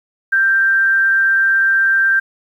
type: tone with amplitude modulation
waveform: sine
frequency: 1577 Hz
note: G6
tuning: 10 cents sharp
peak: -9 dBFS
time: 0.32-2.2 s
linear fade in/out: 10 ms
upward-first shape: sine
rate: 214 Hz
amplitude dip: 30%
effects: 8-bit